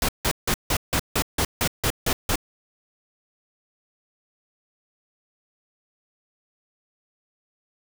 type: noise bursts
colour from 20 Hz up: pink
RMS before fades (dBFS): -22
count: 11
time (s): 0.02-2.357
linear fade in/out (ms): 2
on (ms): 67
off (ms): 160
effects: none